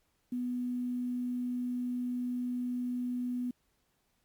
sine tone with quantisation, 246.9 Hz, B3, in tune, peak -31 dBFS, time 0.32-3.51 s, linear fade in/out 5 ms, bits 10, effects pink hiss -75 dBFS RMS until 4.24 s + MP3 96 kbps

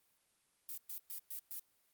violet noise bursts, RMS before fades -44 dBFS, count 5, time 0.69-1.595 s, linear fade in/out 0 ms, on 85 ms, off 120 ms, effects white hiss -75 dBFS RMS until 1.93 s + Opus 32 kbps

